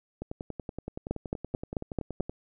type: two click trains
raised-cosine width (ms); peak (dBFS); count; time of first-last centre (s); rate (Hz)
2; -22 / -15; 23 / 6; 0.22-2.295 / 1.11-2.206; 10.6 / 4.56
effects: none